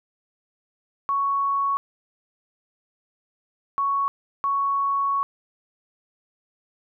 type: tone bursts at uneven times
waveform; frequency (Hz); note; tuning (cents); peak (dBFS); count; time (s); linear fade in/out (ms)
sine; 1112; C#6; +5; -20; 3; 1.09-1.77 / 3.78-4.08 / 4.44-5.23; 0
effects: none